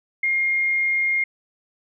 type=tone; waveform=sine; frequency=2129 Hz; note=C7; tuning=30 cents sharp; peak=-18 dBFS; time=0.23-1.24 s; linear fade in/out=5 ms; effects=none